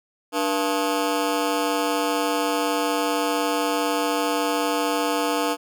20% pulse ring-modulated tone, 389.1 Hz, G4, 13 cents flat, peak -13 dBFS, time 0.32-5.57 s, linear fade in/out 50 ms, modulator 93.3 Hz, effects none

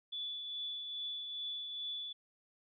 sine tone with tremolo, 3454 Hz, A7, 33 cents flat, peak -37 dBFS, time 0.12-2.13 s, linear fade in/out 10 ms, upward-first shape triangle, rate 2.4 Hz, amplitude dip 40%, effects none

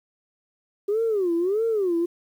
sine tone with vibrato, 392 Hz, G4, in tune, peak -19 dBFS, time 0.88-2.06 s, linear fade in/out 10 ms, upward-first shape sine, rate 1.6 Hz, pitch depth 270 cents each way, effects tanh soft clip ceiling -16 dBFS + 9-bit

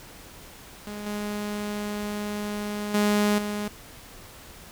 sawtooth tone with level steps, 207.7 Hz, G#3, in tune, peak -30 / -25 / -16 / -24 dBFS, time 0.87-3.68 s, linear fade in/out 2 ms, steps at 1.06 / 2.94 / 3.38 s, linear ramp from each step 5 ms, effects pink hiss -46 dBFS RMS until 4.71 s

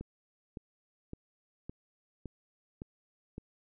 click train, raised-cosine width 3 ms, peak -28 dBFS, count 7, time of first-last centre 0.01-3.381 s, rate 1.78 Hz, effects none

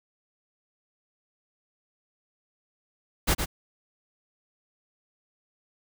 pink noise with echo, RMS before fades -22 dBFS, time 3.27-3.35 s, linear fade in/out 20 ms, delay 110 ms, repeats 1, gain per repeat -6 dB, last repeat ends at 3.46 s, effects none

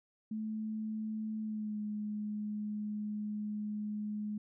sine tone with pitch glide, 217.2 to 210.3 Hz, A3 to G#3, -22 to +22 cents, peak -35 dBFS, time 0.31-4.38 s, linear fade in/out 5 ms, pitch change -56 cents, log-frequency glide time 1.41-1.79 s, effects none

